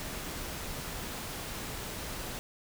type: noise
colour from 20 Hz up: pink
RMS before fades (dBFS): -39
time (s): 0-2.39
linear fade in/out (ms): 0
effects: none